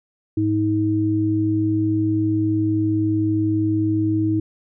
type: tone pair together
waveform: sine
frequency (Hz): 105.99 / 317.6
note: G#2 / D#4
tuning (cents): +36 / +36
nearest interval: octave + perfect fifth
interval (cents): 1900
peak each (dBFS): -22 / -18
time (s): 0.37-4.4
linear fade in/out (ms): 5
effects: none